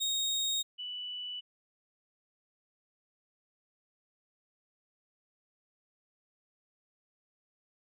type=tone pair in turn; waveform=30% pulse / sine; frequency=3732 / 2967 Hz; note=A#7 / F#7; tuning=+1 / +4 cents; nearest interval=major third; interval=397 cents; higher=first; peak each=-27 / -37 dBFS; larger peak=first; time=0-0.63 / 0.78-1.41 s; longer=neither; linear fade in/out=20 ms; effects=none